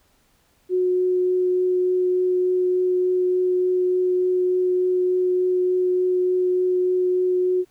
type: tone with vibrato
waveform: sine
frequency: 364.9 Hz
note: F#4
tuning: 24 cents flat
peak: -17 dBFS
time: 0.69-7.65 s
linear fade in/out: 50 ms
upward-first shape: triangle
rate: 3.4 Hz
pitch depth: 8 cents each way
effects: pink hiss -62 dBFS RMS until 7.7 s